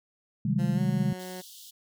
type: chord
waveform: sine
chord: Ab major seventh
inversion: first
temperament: equal with one note detuned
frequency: 130.81 / 155.56 / 191.74 / 207.7 Hz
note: C3 / Eb3 / G3 / Ab3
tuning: 0 / 0 / -38 / 0 cents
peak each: -29 dBFS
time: 0.45-1.13 s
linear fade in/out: 5 ms
type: tone with pitch glide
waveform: 15% pulse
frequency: 174 to 183.6 Hz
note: F3 to F#3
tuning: -6 to -13 cents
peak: -31 dBFS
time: 0.58-1.42 s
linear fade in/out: 20 ms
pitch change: +93 cents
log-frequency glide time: 0.74-0.8 s
type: high-pass noise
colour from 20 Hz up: pink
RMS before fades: -48 dBFS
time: 1.19-1.71 s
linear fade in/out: 10 ms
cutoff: 3000 Hz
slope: 96 dB/octave
effects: none